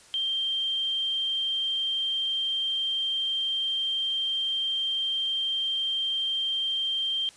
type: tone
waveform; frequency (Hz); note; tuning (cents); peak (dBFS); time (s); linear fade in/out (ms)
sine; 3163; G7; +15; -25; 0.14-7.29; 0
effects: white hiss -53 dBFS RMS until 7.36 s + resampled to 22050 Hz